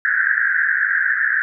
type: band-pass noise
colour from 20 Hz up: white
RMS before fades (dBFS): -18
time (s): 0.05-1.42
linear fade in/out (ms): 0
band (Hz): 1500 to 1800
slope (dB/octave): 96
effects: none